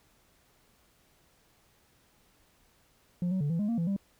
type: tone with pitch steps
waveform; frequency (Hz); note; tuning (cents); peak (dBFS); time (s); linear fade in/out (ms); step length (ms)
sine; 176.8 / 187.8 / 145.2 / 166.7 / 207.4 / 232.6 / 168.1 / 197.6; F3 / F#3 / D3 / E3 / G#3 / A#3 / E3 / G3; +22 / +26 / -19 / +20 / -2 / -4 / +34 / +14; -24; 3.22-3.964; 2; 93
effects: tanh soft clip ceiling -26 dBFS + pink hiss -66 dBFS RMS until 4.19 s